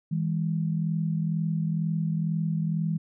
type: tone pair together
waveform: sine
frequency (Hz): 161.99 / 204.1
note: E3 / G#3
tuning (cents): -30 / -30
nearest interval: major third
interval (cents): 400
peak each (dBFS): -25 / -31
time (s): 0.11-2.98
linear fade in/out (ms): 10
effects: none